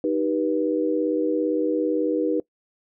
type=chord; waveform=sine; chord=Eb augmented; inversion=none; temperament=just; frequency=311.1 / 388.9 / 486.1 Hz; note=Eb4 / G4 / B4; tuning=0 / -14 / -28 cents; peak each=-23 / -27 / -24 dBFS; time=0.04-2.4 s; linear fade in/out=2 ms; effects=noise-tail reverb RT60 0.1 s tail -21 dB re dry